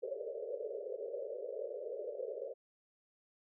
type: band-pass noise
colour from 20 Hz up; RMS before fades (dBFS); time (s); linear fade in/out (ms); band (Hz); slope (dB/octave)
white; -42; 0.02-2.54; 20; 400 to 590; 96
effects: none